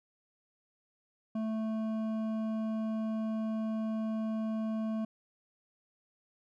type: tone with hard clipping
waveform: sine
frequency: 220 Hz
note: A3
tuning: in tune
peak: -33 dBFS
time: 1.35-5.05 s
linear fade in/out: 5 ms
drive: 9 dB
effects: none